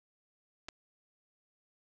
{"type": "clicks", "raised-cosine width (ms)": 0.2, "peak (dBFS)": -26, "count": 2, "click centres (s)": [0.685, 0.688], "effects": []}